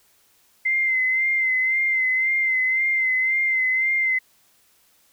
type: tone with vibrato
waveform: sine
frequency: 2072 Hz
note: C7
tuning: 17 cents flat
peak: -18 dBFS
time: 0.65-4.19 s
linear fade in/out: 10 ms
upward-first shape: sine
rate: 1.9 Hz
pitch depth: 34 cents each way
effects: white hiss -60 dBFS RMS until 5.12 s